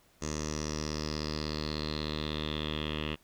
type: tone with low-pass filter sweep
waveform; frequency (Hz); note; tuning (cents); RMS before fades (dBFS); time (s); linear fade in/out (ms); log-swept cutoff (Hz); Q
10% pulse; 76.4; D#2; -31; -35; 0.21-3.16; 20; 6500 to 3000; 7.2
effects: pink hiss -65 dBFS RMS until 3.23 s